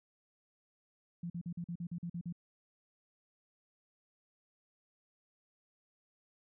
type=tone bursts; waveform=sine; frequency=172.1 Hz; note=F3; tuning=25 cents flat; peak=-37 dBFS; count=10; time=1.23-2.326 s; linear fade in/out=5 ms; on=70 ms; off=44 ms; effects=none